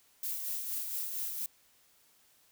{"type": "noise with tremolo", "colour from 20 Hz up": "violet", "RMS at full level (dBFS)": -35, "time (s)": [0.23, 1.46], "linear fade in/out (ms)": 2, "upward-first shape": "sine", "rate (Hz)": 4.3, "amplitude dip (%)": 40, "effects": ["white hiss -66 dBFS RMS until 2.51 s"]}